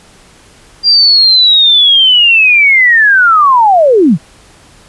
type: linear sweep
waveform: sine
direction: down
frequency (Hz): 4800 to 128.9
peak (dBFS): -3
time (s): 0.83-4.18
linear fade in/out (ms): 50
effects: pink hiss -41 dBFS RMS until 4.88 s + resampled to 24000 Hz